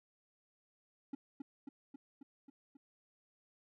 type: tone with echo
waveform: triangle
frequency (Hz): 277.2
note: C#4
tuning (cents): 0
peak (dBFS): -36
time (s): 1.13-1.15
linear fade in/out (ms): 5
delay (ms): 270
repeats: 6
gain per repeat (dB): -3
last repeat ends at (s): 2.77
effects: none